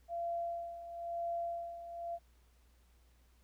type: tone with tremolo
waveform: sine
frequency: 684 Hz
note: F5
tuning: 36 cents flat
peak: -34 dBFS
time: 0.08-2.19 s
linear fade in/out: 50 ms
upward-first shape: sine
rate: 1 Hz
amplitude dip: 70%
effects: added 60 Hz sine -64 dBFS peak until 3.43 s + pink hiss -73 dBFS RMS until 3.43 s